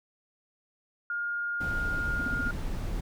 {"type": "tone", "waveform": "sine", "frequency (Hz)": 1417, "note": "F6", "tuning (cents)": 25, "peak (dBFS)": -29, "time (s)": [1.1, 2.51], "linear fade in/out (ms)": 2}
{"type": "noise", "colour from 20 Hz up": "brown", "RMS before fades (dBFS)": -33, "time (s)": [1.6, 3.01], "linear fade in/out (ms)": 10}
{"type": "tone bursts", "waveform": "sine", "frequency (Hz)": 254.2, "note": "C4", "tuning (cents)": -50, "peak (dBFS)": -30, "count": 5, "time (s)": [2.19, 2.479], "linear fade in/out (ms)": 5, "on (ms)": 21, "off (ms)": 46}
{"effects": []}